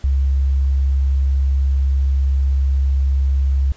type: tone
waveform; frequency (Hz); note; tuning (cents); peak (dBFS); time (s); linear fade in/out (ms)
sine; 67.8; C#2; -38; -13; 0.04-3.72; 0
effects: pink hiss -48 dBFS RMS until 3.76 s + resampled to 16000 Hz